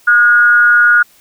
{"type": "tone with frequency modulation", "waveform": "sine", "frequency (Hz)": 1441, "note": "F#6", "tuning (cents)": -46, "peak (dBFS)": -5, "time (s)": [0.07, 1.03], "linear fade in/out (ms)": 10, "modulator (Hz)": 211, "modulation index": 0.41, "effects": ["white hiss -48 dBFS RMS until 1.2 s"]}